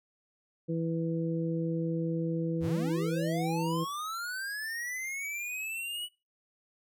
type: harmonic tone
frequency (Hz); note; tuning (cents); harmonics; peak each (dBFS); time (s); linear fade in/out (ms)
164.81; E3; 0; 1 / 2 / 3; -31 / -34 / -36; 0.68-3.85; 20
type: linear sweep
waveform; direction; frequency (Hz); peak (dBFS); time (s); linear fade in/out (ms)
square; up; 51.91 to 2960; -35; 2.6-6.09; 50
effects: noise-tail reverb RT60 0.3 s tail -24 dB re dry